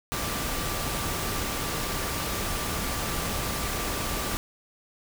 sine tone in noise, 1174.7 Hz, D6, in tune, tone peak -39 dBFS, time 0.12-4.37 s, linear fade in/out 0 ms, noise pink, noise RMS -30 dBFS, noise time 0.12-4.37 s, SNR -12 dB, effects none

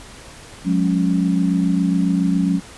sine chord, F# suspended second, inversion none, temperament equal with one note detuned, 180.46 / 207.7 / 277.2 Hz, F#3 / G#3 / C#4, -43 / 0 / 0 cents, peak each -17 / -22 / -20 dBFS, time 0.64-2.61 s, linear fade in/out 50 ms, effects pink hiss -40 dBFS RMS until 2.77 s + resampled to 24000 Hz

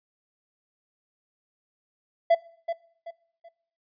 triangle tone with echo, 671 Hz, E5, 31 cents sharp, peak -13 dBFS, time 2.3-2.35 s, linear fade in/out 10 ms, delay 380 ms, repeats 3, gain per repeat -10 dB, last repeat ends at 3.49 s, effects noise-tail reverb RT60 0.6 s tail -21 dB re dry + resampled to 11025 Hz

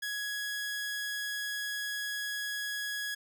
sawtooth tone, 1670 Hz, G#6, 9 cents sharp, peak -30 dBFS, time 0.02-3.15 s, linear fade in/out 10 ms, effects none

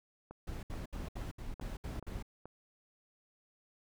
click train, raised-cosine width 1 ms, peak -33 dBFS, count 6, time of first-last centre 0.31-2.456 s, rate 2.33 Hz
brown noise bursts, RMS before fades -41 dBFS, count 8, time 0.47-2.226 s, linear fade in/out 5 ms, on 160 ms, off 68 ms
effects none

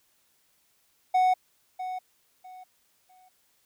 triangle tone with echo, 740 Hz, F#5, in tune, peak -17 dBFS, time 1.14-1.34 s, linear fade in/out 10 ms, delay 650 ms, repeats 3, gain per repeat -12 dB, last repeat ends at 3.29 s, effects white hiss -68 dBFS RMS until 3.65 s

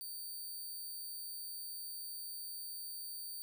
5% pulse tone, 4593 Hz, D8, 39 cents flat, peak -36 dBFS, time 0.01-3.42 s, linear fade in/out 0 ms, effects none

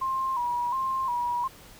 sine tone with vibrato, 1010 Hz, B5, 39 cents sharp, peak -25 dBFS, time 0.01-1.48 s, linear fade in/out 10 ms, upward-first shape square, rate 1.4 Hz, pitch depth 79 cents each way, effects pink hiss -50 dBFS RMS until 1.79 s

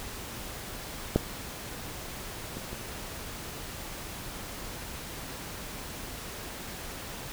clicks, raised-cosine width 2 ms, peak -8 / -24 / -25 dBFS, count 3, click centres 1.16 / 2.57 / 2.73 s, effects pink hiss -40 dBFS RMS until 7.32 s

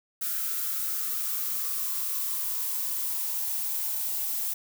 violet noise with high-pass filter sweep, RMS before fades -30 dBFS, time 0.21-4.54 s, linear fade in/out 10 ms, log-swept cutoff 1400 to 770 Hz, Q 6.9, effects none

